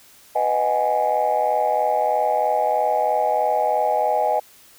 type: chord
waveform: sine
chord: G# minor seventh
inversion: first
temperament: just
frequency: 498.4 / 623 / 747.5 / 830.6 Hz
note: B4 / D#5 / F#5 / G#5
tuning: +16 / +2 / +17 / 0 cents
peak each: -25 / -21 / -23 / -20 dBFS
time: 0.35-4.4 s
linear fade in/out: 10 ms
effects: tanh soft clip ceiling -10 dBFS + white hiss -50 dBFS RMS until 4.78 s

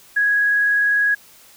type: tone with vibrato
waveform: sine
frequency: 1661.2 Hz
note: G#6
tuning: in tune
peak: -14 dBFS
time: 0.16-1.15 s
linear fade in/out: 10 ms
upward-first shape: triangle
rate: 20 Hz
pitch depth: 16 cents each way
effects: white hiss -48 dBFS RMS until 1.56 s

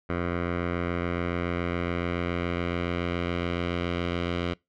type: tone with low-pass filter sweep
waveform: 10% pulse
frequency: 87.1 Hz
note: F2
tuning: 4 cents flat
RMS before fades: -29 dBFS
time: 0.09-4.54 s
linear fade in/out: 10 ms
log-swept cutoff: 1800 to 3100 Hz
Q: 1.7
effects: noise-tail reverb RT60 0.2 s tail -24 dB re dry

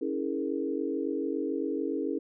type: chord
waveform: sine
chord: A# half-diminished seventh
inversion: first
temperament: equal with one note detuned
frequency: 277.2 / 324.3 / 415.3 / 466.2 Hz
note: C#4 / E4 / G#4 / A#4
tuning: 0 / -28 / 0 / 0 cents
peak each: -33 / -33 / -34 / -36 dBFS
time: 0.01-2.19 s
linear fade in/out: 10 ms
effects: none

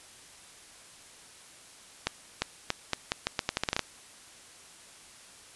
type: accelerating click train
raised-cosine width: 0.2 ms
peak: -9 dBFS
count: 14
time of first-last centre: 2.07-3.793 s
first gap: 350 ms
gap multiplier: 0.81
effects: white hiss -52 dBFS RMS until 5.55 s + resampled to 24000 Hz

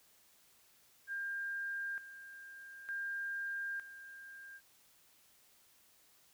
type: tone with tremolo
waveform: sine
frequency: 1600 Hz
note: G6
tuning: 35 cents sharp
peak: -37 dBFS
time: 1.07-4.61 s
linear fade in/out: 50 ms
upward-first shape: square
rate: 0.55 Hz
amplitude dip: 75%
effects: white hiss -67 dBFS RMS until 6.33 s

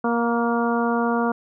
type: harmonic tone with a mistuned harmonic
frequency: 235.1 Hz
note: A#3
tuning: 15 cents sharp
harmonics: 1 / 2 / 3 / 4 / 5 / 6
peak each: -22 / -25 / -27 / -28 / -29 / -30 dBFS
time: 0.04-1.32 s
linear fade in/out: 5 ms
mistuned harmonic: 5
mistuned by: -22 cents
effects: none

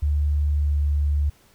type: tone with pitch glide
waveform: sine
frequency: 73.42 to 72.83 Hz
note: D2 to D2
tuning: 0 to -14 cents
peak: -18 dBFS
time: 0.02-1.3 s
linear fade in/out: 10 ms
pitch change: -14 cents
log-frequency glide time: 0.53-0.78 s
effects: pink hiss -57 dBFS RMS until 1.54 s

